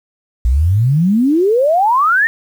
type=exponential sweep; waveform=sine; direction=up; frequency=56.8 to 1864.7 Hz; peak=-9 dBFS; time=0.45-2.27 s; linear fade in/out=0 ms; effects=7-bit